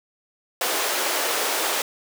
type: high-pass noise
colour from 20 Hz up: pink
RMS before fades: -24 dBFS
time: 0.61-1.82 s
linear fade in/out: 2 ms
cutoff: 400 Hz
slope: 24 dB/octave
effects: none